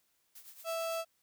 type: noise with tremolo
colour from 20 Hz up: blue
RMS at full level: -50 dBFS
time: 0.35-0.99 s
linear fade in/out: 5 ms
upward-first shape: triangle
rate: 8.9 Hz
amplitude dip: 75%
type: tone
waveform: 35% pulse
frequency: 659 Hz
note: E5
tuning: 1 cent flat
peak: -32 dBFS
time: 0.64-1.05 s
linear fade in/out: 50 ms
effects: white hiss -75 dBFS RMS until 1.22 s